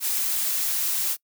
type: noise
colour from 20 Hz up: blue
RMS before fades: -25 dBFS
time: 0-1.17 s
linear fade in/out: 50 ms
effects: noise-tail reverb RT60 0.1 s tail -24 dB re dry